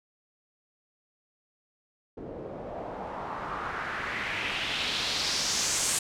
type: noise with low-pass filter sweep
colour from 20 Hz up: white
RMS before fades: -32 dBFS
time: 2.17-5.99 s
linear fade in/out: 5 ms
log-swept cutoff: 400 to 8500 Hz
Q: 2.4
effects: none